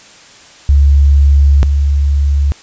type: tone pair in turn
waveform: sine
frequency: 70.5 / 70.95 Hz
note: C#2 / C#2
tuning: +30 / +41 cents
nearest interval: unison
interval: 11 cents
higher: second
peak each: -4 / -8 dBFS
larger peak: first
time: 0.69-1.63 / 1.63-2.52 s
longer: first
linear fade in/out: 0 ms
effects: white hiss -39 dBFS RMS until 2.62 s + resampled to 16000 Hz